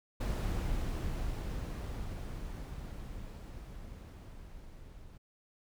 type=noise with level ramp; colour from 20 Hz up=brown; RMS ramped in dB=-32 to -52 dBFS; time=0.2-5.18 s; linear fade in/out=10 ms; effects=none